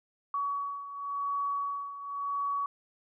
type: beating tone pair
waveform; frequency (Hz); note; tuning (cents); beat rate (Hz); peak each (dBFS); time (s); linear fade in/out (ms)
sine; 1129 / 1129.92; C#6 / C#6; +31 / +33; 0.92; -32 / -37; 0.34-2.66; 2
effects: none